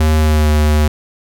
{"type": "tone with pitch glide", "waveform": "square", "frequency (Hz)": [77.78, 75.65], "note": ["D#2", "D#2"], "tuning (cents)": [0, -48], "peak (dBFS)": -10, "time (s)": [0, 0.88], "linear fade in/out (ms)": 5, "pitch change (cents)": -48, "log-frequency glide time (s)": [0.17, 0.51], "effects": []}